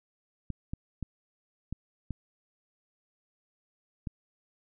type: clicks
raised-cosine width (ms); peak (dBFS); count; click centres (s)
5; -22; 6; 0.503 / 0.735 / 1.027 / 1.726 / 2.107 / 4.072
effects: none